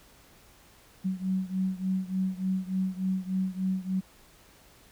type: beating tone pair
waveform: sine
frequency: 186.8 / 190.2 Hz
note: F#3 / F#3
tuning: +17 / +48 cents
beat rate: 3.4 Hz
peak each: -29 / -31 dBFS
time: 1.04-4.01 s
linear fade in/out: 20 ms
effects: pink hiss -57 dBFS RMS until 4.91 s